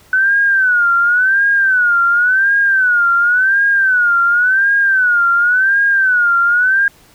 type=tone with vibrato; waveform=sine; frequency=1500 Hz; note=F#6; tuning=23 cents sharp; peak=-9 dBFS; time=0.13-6.88 s; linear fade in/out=2 ms; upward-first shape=sine; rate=0.92 Hz; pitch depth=140 cents each way; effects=pink hiss -47 dBFS RMS until 7.14 s